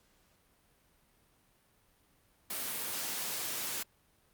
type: high-pass noise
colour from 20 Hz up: white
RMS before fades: -37 dBFS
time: 2.5-3.83 s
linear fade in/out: 5 ms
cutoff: 130 Hz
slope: 12 dB/octave
effects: pink hiss -69 dBFS RMS until 4.33 s + Opus 48 kbps